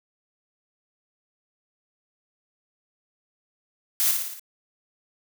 blue noise with echo, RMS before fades -22 dBFS, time 4-4.11 s, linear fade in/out 0 ms, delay 57 ms, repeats 5, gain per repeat -4 dB, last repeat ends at 4.395 s, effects none

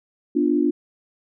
sine chord, B diminished, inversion none, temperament equal with one note detuned, 246.9 / 293.7 / 347.8 Hz, B3 / D4 / F4, 0 / 0 / -7 cents, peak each -23 / -19 / -22 dBFS, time 0.35-0.71 s, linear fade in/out 10 ms, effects none

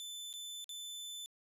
sawtooth tone with dropouts, 3520 Hz, A7, in tune, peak -40 dBFS, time 0-1.26 s, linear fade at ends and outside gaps 0 ms, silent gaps 0.329-0.338 / 0.643-0.692 s, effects resampled to 32000 Hz

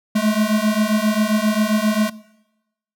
square beating tone pair, 210.4 / 217.9 Hz, G#3 / A3, +23 / -17 cents, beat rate 7.5 Hz, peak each -19 dBFS, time 0.15-2.1 s, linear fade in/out 10 ms, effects noise-tail reverb RT60 0.9 s tail -20 dB re dry

